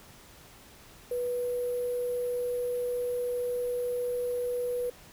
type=tone with sample-and-hold; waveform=sine; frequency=490 Hz; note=B4; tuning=14 cents flat; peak=-28 dBFS; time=1.11-4.9 s; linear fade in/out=5 ms; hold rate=11025 Hz; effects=pink hiss -53 dBFS RMS until 5.12 s